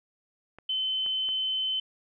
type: clicks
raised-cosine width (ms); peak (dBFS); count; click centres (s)
0.5; -31; 3; 0.586 / 1.063 / 1.289
type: tone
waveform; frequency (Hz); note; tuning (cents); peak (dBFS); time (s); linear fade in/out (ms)
sine; 3060; G7; -42; -26; 0.69-1.8; 5
effects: none